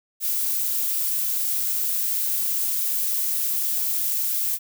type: noise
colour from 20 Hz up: violet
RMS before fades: -24 dBFS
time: 0.2-4.59 s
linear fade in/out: 50 ms
effects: none